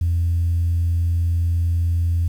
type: tone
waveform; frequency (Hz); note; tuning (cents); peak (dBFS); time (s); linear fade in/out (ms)
sine; 85.1; F2; -44; -15; 0.01-2.28; 5
effects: tanh soft clip ceiling -13 dBFS + 8-bit